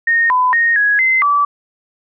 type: tone with pitch steps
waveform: sine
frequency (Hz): 1848 / 1005 / 1857 / 1667 / 2063 / 1155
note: A#6 / B5 / A#6 / G#6 / C7 / D6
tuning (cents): -16 / +30 / -7 / +6 / -25 / -29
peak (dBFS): -10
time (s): 0.07-1.45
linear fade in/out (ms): 5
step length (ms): 230
effects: none